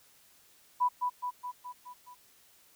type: tone with echo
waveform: sine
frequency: 989 Hz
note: B5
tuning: 2 cents sharp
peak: -23 dBFS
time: 0.8-0.89 s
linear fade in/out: 20 ms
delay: 210 ms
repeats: 6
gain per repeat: -4 dB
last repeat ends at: 2.15 s
effects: white hiss -62 dBFS RMS until 2.75 s